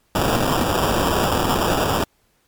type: noise with sample-and-hold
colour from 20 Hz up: violet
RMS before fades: -19 dBFS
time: 0.15-2.04 s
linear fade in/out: 2 ms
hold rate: 2100 Hz
effects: pink hiss -63 dBFS RMS until 2.47 s + MP3 96 kbps